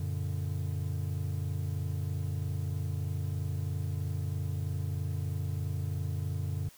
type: chord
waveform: triangle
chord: Gb augmented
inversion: none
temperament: just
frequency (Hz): 92.5 / 115.62 / 144.53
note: Gb2 / Bb2 / D3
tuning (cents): 0 / -14 / -27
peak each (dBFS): -31 / -37 / -34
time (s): 0-6.69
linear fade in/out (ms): 5
effects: white hiss -57 dBFS RMS until 6.77 s

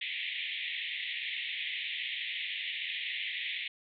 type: band-pass noise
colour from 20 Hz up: pink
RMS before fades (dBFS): -37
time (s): 0.01-3.68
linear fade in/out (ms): 5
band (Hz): 1900 to 3700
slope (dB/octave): 96
effects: none

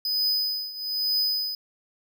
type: tone with tremolo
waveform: square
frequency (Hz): 5000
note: D#8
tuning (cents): +8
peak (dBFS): -21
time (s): 0.05-1.55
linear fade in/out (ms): 2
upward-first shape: triangle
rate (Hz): 1.1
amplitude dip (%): 85
effects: none

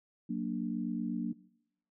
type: chord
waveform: sine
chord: Gb augmented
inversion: none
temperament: equal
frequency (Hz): 185 / 233.1 / 293.7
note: Gb3 / Bb3 / D4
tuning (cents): 0 / 0 / 0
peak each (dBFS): -37 / -35 / -38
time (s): 0.29-1.33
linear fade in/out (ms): 10
effects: noise-tail reverb RT60 0.8 s tail -21 dB re dry

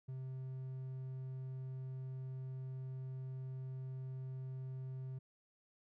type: tone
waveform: triangle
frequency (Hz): 130.81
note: C3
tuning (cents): 0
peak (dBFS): -40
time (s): 0.08-5.19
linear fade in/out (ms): 10
effects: none

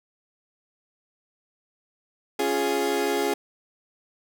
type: chord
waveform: 30% pulse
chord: Db major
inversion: none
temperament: equal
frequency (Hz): 277.2 / 349.2 / 415.3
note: Db4 / F4 / Ab4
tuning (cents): 0 / 0 / 0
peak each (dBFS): -27 / -26 / -22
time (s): 2.39-3.34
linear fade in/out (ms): 5
effects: none

